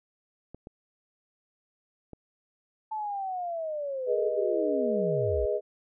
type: clicks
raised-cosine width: 2 ms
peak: -29 dBFS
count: 3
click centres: 0.546 / 0.671 / 2.133 s
type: linear sweep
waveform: sine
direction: down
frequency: 880 to 45.73 Hz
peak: -30 dBFS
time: 2.91-5.46 s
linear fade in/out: 10 ms
type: chord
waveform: sine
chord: G# minor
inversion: none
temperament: equal with one note detuned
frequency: 415.3 / 487.6 / 622.3 Hz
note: G#4 / B4 / D#5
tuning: 0 / -22 / 0 cents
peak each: -29 / -31 / -29 dBFS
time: 4.06-5.61 s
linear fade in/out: 50 ms
effects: none